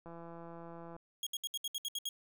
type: click train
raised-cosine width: 1 ms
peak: -36 dBFS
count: 153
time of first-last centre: 0.06-0.965 s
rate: 168 Hz
type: tone bursts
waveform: sawtooth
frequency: 3287 Hz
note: G#7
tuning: 19 cents flat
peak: -32 dBFS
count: 9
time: 1.23-2.09 s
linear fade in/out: 2 ms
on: 36 ms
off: 67 ms
effects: none